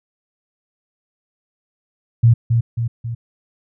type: tone with echo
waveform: sine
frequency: 116.54 Hz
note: A#2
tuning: in tune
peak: -7 dBFS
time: 2.23-2.34 s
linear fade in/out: 10 ms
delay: 270 ms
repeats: 3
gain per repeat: -5 dB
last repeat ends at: 3.15 s
effects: none